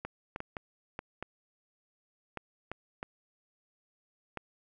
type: clicks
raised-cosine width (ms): 0.5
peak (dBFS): -22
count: 10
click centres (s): 0.05 / 0.361 / 0.404 / 0.568 / 0.991 / 1.226 / 2.373 / 2.716 / 3.029 / 4.373
effects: none